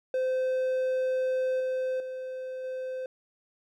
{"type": "tone with level steps", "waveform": "triangle", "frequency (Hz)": 516, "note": "C5", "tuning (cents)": -24, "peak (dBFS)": [-23, -25, -32, -30], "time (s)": [0.14, 3.06], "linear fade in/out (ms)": 2, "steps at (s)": [1.6, 2, 2.64], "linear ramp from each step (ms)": 2, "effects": []}